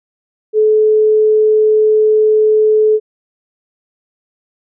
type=tone; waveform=sine; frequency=430.7 Hz; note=A4; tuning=37 cents flat; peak=-7 dBFS; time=0.53-3 s; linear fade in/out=50 ms; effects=none